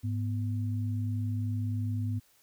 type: tone pair together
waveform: sine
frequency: 103.81 / 246.9 Hz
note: G#2 / B3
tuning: 0 / 0 cents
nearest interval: octave + minor third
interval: 1500 cents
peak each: -29 / -37 dBFS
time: 0.03-2.2 s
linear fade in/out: 20 ms
effects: white hiss -65 dBFS RMS until 2.42 s